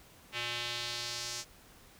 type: tone with band-pass filter sweep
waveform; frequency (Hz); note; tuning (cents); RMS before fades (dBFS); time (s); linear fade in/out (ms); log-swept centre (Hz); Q
square; 119.6; A#2; +45; -38; 0.32-1.45; 50; 2800 to 6100; 2
effects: pink hiss -58 dBFS RMS until 1.99 s